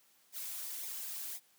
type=noise with flanger; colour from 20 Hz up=blue; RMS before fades=-42 dBFS; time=0.32-1.4 s; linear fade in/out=50 ms; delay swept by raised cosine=0.67 to 4.57 ms; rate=1.9 Hz; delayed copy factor=-0.75; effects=white hiss -68 dBFS RMS until 1.58 s + high-pass 150 Hz 12 dB/octave